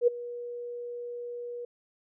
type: tone with ADSR envelope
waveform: sine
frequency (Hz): 481.4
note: B4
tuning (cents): -44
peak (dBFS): -16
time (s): 0.01-1.65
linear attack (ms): 64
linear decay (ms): 11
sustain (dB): -19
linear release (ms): 4
effects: none